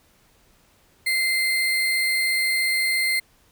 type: tone with sample-and-hold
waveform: sine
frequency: 2083 Hz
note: C7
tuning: 8 cents flat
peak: -19 dBFS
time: 1.06-3.2 s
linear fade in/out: 10 ms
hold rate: 6300 Hz
effects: pink hiss -59 dBFS RMS until 3.51 s